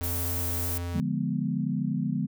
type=tone; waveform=square; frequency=87 Hz; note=F2; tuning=6 cents flat; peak=-31 dBFS; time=0.01-1 s; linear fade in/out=0 ms
type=noise; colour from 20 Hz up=violet; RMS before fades=-32 dBFS; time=0.03-0.78 s; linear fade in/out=5 ms
type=chord; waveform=sine; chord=D diminished seventh; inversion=none; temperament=equal with one note detuned; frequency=146.83 / 175.12 / 207.7 / 246.9 Hz; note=D3 / F3 / Ab3 / Cb4; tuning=0 / +5 / 0 / 0 cents; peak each=-31 dBFS; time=0.93-2.27 s; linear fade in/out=20 ms
effects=none